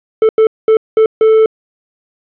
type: tone bursts at uneven times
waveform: triangle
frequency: 440 Hz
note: A4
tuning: in tune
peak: -3 dBFS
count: 5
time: 0.22-0.29 / 0.38-0.47 / 0.68-0.77 / 0.97-1.06 / 1.21-1.46 s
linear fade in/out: 2 ms
effects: resampled to 8000 Hz + 7-bit